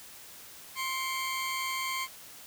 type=tone pair together; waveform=20% pulse; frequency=1054 / 2271 Hz; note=C6 / C#7; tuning=+12 / +41 cents; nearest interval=octave + minor second; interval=1329 cents; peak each=-27 / -34 dBFS; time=0.75-2.08 s; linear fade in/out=50 ms; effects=white hiss -49 dBFS RMS until 2.46 s